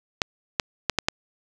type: clicks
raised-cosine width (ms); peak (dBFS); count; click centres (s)
0.2; -3; 5; 0.218 / 0.598 / 0.897 / 0.987 / 1.085
effects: none